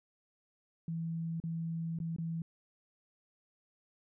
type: tone with dropouts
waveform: sine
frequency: 164.81 Hz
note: E3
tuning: in tune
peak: -34 dBFS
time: 0.88-2.42 s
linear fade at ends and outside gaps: 2 ms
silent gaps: 1.401-1.438 / 1.988-2.001 / 2.163-2.184 s
effects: none